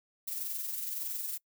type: noise with amplitude modulation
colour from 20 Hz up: violet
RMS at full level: -35 dBFS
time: 0.27-1.38 s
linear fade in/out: 10 ms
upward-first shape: sine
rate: 21.7 Hz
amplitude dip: 40%
effects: noise-tail reverb RT60 0.1 s tail -24 dB re dry